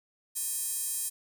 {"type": "tone with high-pass filter", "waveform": "square", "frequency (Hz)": 357.2, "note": "F4", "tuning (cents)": 39, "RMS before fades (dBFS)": -33, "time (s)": [0.35, 1.1], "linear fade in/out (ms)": 20, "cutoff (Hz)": 9200, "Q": 2.1, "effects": []}